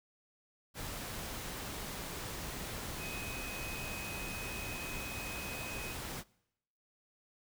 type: tone in noise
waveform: sine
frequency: 2520 Hz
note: D#7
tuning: 21 cents sharp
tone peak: -43 dBFS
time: 2.98-5.96 s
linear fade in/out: 50 ms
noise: pink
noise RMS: -42 dBFS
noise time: 0.74-6.24 s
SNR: -4 dB
effects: noise-tail reverb RT60 0.8 s tail -23 dB re dry